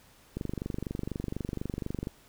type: click train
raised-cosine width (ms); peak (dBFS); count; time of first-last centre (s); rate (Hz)
3; -20; 42; 0.37-2.071; 24.1
effects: pink hiss -59 dBFS RMS until 2.28 s